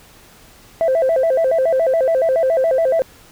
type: tone with vibrato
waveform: sine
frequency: 587.3 Hz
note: D5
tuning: in tune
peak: -11 dBFS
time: 0.81-3.02 s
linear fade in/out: 0 ms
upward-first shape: square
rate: 7.1 Hz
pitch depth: 200 cents each way
effects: tanh soft clip ceiling -10 dBFS + pink hiss -46 dBFS RMS until 3.31 s